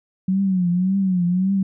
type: tone with vibrato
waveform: sine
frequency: 185 Hz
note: F#3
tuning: in tune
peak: -16 dBFS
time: 0.28-1.63 s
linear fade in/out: 5 ms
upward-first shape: triangle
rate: 1.8 Hz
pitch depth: 120 cents each way
effects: none

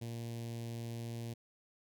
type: tone with notch filter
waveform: sawtooth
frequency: 116.54 Hz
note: A#2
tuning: in tune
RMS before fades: -42 dBFS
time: 0.01-1.34 s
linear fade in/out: 10 ms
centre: 1300 Hz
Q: 0.59
effects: none

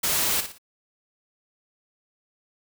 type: noise with echo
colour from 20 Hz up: white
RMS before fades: -24 dBFS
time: 0.03-0.41 s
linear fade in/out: 10 ms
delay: 58 ms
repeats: 3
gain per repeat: -9 dB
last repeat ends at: 0.584 s
effects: none

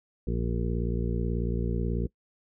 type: harmonic tone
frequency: 58.27 Hz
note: A#1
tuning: in tune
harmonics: 1 / 2 / 3 / 4 / 6 / 7 / 8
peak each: -29 / -33 / -33 / -36 / -38 / -39 / -40 dBFS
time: 0.27-2.07 s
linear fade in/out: 5 ms
effects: noise-tail reverb RT60 0.1 s tail -22 dB re dry

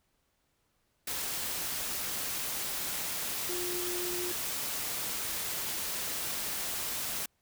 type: tone in noise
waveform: sine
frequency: 355.6 Hz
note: F4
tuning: 31 cents sharp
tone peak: -36 dBFS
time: 3.49-4.32 s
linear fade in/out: 5 ms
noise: white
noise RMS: -35 dBFS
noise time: 1.07-7.26 s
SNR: -4 dB
effects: pink hiss -75 dBFS RMS until 7.41 s

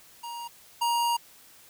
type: tone pair in turn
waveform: square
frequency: 943 / 943 Hz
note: A#5 / A#5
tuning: +20 / +20 cents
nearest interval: unison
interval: 0 cents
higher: neither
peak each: -36 / -24 dBFS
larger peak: second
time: 0.23-0.48 / 0.81-1.17 s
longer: second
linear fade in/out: 10 ms
effects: white hiss -54 dBFS RMS until 1.69 s

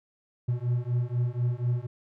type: beating tone pair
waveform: triangle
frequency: 119.9 / 124 Hz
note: A#2 / B2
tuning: +49 / +7 cents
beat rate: 4.1 Hz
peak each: -26 dBFS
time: 0.48-1.87 s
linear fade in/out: 10 ms
effects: none

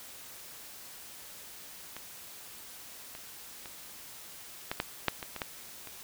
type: clicks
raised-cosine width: 0.3 ms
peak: -25 / -27 / -27 / -16 / -13 / -9 / -22 / -22 / -16 / -27 dBFS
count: 10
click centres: 1.966 / 3.151 / 3.658 / 4.715 / 4.801 / 5.083 / 5.228 / 5.363 / 5.418 / 5.873 s
effects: white hiss -48 dBFS RMS until 6.03 s

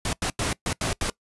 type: noise bursts at uneven times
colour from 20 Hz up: pink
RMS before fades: -26 dBFS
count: 6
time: 0.05-0.13 / 0.22-0.3 / 0.39-0.53 / 0.66-0.73 / 0.81-0.93 / 1.01-1.1 s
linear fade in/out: 2 ms
effects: noise-tail reverb RT60 0.1 s tail -22 dB re dry + resampled to 24000 Hz

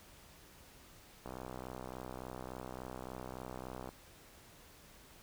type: click train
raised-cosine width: 1 ms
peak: -30 dBFS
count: 168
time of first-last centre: 1.26-3.89 s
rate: 63.5 Hz
effects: pink hiss -59 dBFS RMS until 5.22 s

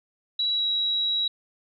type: tone with pitch glide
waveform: sine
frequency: 3907 to 3873 Hz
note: B7 to B7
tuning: -19 to -35 cents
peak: -22 dBFS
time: 0.39-1.28 s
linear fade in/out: 5 ms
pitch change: -16 cents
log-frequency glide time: 0.52-0.65 s
effects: none

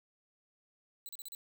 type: tone bursts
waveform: 5% pulse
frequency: 4000 Hz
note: B7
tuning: 21 cents sharp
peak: -35 dBFS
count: 5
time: 1.06-1.349 s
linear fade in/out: 0 ms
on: 29 ms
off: 36 ms
effects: none

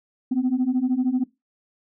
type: beating tone pair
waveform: sine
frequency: 246.9 / 259.9 Hz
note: B3 / C4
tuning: 0 / -11 cents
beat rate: 13 Hz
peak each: -22 / -20 dBFS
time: 0.31-1.24 s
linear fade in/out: 10 ms
effects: noise-tail reverb RT60 0.2 s tail -20 dB re dry + tanh soft clip ceiling -15 dBFS

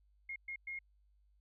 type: tone bursts at uneven times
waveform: sine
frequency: 2145 Hz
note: C7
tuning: 42 cents sharp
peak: -40 dBFS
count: 3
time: 0.29-0.36 / 0.48-0.56 / 0.67-0.79 s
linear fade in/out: 5 ms
effects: added 50 Hz sine -67 dBFS peak until 1.4 s

